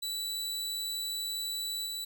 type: tone with level steps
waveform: sawtooth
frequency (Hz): 3951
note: B7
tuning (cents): 0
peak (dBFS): -30 / -32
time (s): 0.02-2.05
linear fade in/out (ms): 10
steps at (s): 1.85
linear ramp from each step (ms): 20
effects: none